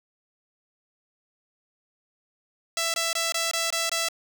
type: tone bursts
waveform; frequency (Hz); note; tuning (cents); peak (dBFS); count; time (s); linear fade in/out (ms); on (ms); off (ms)
5% pulse; 664; E5; +12; -13; 7; 2.77-4.086; 2; 170; 21
effects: none